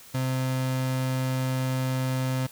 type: tone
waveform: 35% pulse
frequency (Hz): 130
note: C3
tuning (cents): -11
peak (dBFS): -23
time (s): 0.14-2.47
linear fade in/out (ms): 10
effects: white hiss -49 dBFS RMS until 2.51 s